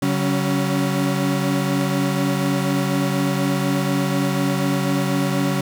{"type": "tone cluster", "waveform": "35% pulse", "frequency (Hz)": [141.4, 189.4, 278.7], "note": ["C#3", "F#3", "C#4"], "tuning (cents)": [35, 41, 9], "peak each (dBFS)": -21, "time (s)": [0.02, 5.61], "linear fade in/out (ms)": 5, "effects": []}